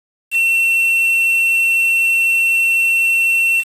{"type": "tone with quantisation", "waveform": "triangle", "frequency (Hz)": 2706, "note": "E7", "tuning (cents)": 45, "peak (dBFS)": -10, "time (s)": [0.31, 3.64], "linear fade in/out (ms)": 50, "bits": 5, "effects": ["resampled to 32000 Hz"]}